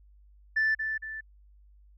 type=tone with echo; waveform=sine; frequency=1760 Hz; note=A6; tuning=in tune; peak=-21 dBFS; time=0.56-0.75 s; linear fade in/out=10 ms; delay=230 ms; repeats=2; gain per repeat=-7 dB; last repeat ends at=1.21 s; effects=tanh soft clip ceiling -20 dBFS + added 50 Hz sine -54 dBFS peak until 1.97 s